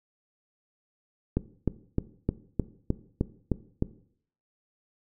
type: click train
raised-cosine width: 3 ms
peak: -11 dBFS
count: 9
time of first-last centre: 1.37-3.824 s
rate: 3.26 Hz
effects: noise-tail reverb RT60 0.6 s tail -17 dB re dry